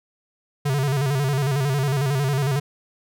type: tone with vibrato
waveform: square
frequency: 138.1 Hz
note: C#3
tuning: 6 cents flat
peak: -20 dBFS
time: 0.65-2.6 s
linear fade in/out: 10 ms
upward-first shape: square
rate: 11 Hz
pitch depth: 85 cents each way
effects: none